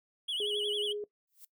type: tone with vibrato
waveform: triangle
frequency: 3136 Hz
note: G7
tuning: in tune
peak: -30 dBFS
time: 0.28-0.93 s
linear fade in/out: 10 ms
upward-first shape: sine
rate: 11 Hz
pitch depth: 140 cents each way
type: tone with tremolo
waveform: sine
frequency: 415.3 Hz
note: G#4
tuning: in tune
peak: -33 dBFS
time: 0.4-1.04 s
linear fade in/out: 2 ms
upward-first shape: sine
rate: 7.8 Hz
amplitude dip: 25%
type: noise with exponential growth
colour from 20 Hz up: violet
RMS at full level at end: -47 dBFS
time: 1.27-1.45 s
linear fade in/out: 5 ms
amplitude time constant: 37 ms
effects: noise-tail reverb RT60 0.1 s tail -19 dB re dry